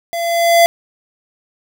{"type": "tone with level ramp", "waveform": "square", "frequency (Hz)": 680, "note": "F5", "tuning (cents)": -46, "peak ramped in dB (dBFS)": [-20, -6], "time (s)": [0.13, 0.66], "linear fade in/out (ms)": 0, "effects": ["7-bit"]}